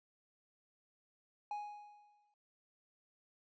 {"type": "tone with exponential decay", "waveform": "triangle", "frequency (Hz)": 830.6, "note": "G#5", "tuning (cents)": 0, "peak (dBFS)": -35, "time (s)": [1.51, 2.34], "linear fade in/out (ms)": 2, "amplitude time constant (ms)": 180, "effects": ["noise-tail reverb RT60 0.2 s tail -22 dB re dry", "resampled to 16000 Hz"]}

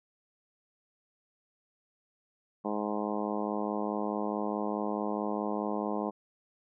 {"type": "harmonic tone", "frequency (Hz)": 104.7, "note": "G#2", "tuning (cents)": 15, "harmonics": [2, 3, 4, 5, 6, 7, 8, 9, 10], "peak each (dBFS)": [-35, -37, -38, -39, -40, -40, -41, -42, -42], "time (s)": [2.64, 6.11], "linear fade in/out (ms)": 20, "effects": []}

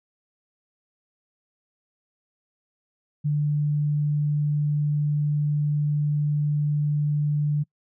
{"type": "tone", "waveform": "sine", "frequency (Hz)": 147.9, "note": "D3", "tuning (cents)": 13, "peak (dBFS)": -20, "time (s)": [3.24, 7.64], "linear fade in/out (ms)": 20, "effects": ["noise-tail reverb RT60 0.1 s tail -26 dB re dry"]}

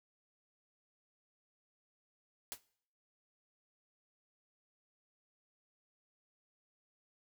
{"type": "noise with exponential decay", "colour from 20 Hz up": "white", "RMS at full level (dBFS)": -39, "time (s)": [2.52, 2.61], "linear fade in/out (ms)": 0, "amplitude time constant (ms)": 18, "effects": ["noise-tail reverb RT60 0.6 s tail -21 dB re dry"]}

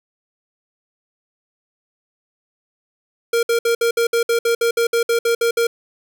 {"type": "tone bursts", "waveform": "square", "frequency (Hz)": 466.2, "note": "A#4", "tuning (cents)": 0, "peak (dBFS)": -15, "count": 15, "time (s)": [3.33, 5.67], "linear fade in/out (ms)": 5, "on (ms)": 100, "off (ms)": 60, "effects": []}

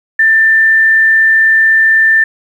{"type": "tone", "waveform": "sine", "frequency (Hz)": 1782, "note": "A6", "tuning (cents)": 22, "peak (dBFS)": -5, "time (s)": [0.19, 2.24], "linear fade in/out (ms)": 5, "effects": ["7-bit"]}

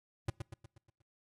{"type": "tone with echo", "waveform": "square", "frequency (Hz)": 112.8, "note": "A2", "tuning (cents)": 44, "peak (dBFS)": -31, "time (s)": [0.28, 0.3], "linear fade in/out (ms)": 5, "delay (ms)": 120, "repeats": 6, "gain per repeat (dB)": -6, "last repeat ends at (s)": 1.02, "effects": ["noise-tail reverb RT60 0.4 s tail -25 dB re dry", "AAC 32 kbps"]}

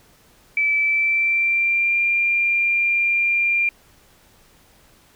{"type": "tone with pitch glide", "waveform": "sine", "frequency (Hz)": [2312, 2389], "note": ["D7", "D7"], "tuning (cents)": [-28, 29], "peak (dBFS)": -16, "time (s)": [0.57, 3.69], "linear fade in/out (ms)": 2, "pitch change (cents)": 57, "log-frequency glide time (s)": [0.78, 1.99], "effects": ["pink hiss -54 dBFS RMS until 5.15 s"]}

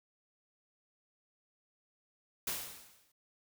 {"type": "noise with exponential decay", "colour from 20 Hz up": "white", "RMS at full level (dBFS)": -34, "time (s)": [2.47, 3.12], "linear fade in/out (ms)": 5, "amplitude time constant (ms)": 140, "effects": []}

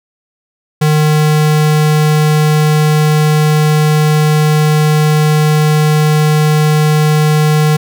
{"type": "tone", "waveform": "square", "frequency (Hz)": 152.6, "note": "D#3", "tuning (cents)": -33, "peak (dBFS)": -8, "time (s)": [0.81, 7.77], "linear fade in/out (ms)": 10, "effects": []}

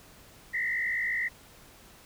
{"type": "tone with frequency modulation", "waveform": "sine", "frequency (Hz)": 1952, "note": "B6", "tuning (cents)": -21, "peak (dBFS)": -27, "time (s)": [0.53, 1.29], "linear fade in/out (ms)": 20, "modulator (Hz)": 54.1, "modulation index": 2, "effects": ["pink hiss -54 dBFS RMS until 2.05 s"]}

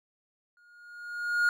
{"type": "tone with exponential growth", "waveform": "triangle", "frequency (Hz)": 1430, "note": "F6", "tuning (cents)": 41, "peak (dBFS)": -18, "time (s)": [0.57, 1.49], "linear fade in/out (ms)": 1, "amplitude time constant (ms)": 200, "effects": []}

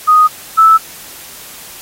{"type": "tone pair in turn", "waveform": "sine", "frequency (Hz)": [1244.5, 1312.1], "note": ["D#6", "E6"], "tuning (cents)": [0, -8], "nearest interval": "minor second", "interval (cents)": 92, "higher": "second", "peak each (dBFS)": [-4, -3], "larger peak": "second", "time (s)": [[0.07, 0.28], [0.57, 0.78]], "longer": "neither", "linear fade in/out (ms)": 20, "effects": ["white hiss -33 dBFS RMS until 1.81 s", "AAC 48 kbps"]}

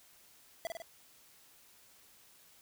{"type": "tone with echo", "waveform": "square", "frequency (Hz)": 666, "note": "E5", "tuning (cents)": 18, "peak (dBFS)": -35, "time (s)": [0.65, 0.67], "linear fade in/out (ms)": 0, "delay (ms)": 50, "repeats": 3, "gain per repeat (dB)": -3, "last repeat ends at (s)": 0.82, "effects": ["white hiss -62 dBFS RMS until 2.61 s"]}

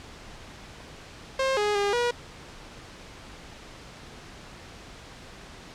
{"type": "tone with pitch steps", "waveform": "sawtooth", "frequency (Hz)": [532, 416.1, 404.8, 481.9], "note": ["C5", "G#4", "G#4", "B4"], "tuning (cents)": [29, 3, -44, -43], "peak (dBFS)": -19, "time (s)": [1.39, 2.11], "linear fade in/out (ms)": 5, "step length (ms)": 180, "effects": ["pink hiss -45 dBFS RMS until 5.74 s", "low-pass 6000 Hz 12 dB/octave"]}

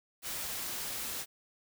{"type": "noise", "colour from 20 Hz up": "white", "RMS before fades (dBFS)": -38, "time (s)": [0.22, 1.26], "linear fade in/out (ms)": 50, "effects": []}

